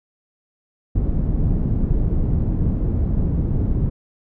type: low-pass noise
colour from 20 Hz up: pink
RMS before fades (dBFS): -19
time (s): 0.95-3.9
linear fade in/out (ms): 10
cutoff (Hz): 210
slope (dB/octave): 12
effects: none